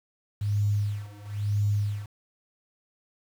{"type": "tone with tremolo", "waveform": "sine", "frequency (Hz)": 103, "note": "G#2", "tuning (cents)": -14, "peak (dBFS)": -21, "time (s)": [0.41, 2.06], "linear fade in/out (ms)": 5, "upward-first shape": "sine", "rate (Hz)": 1, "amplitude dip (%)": 95, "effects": ["8-bit"]}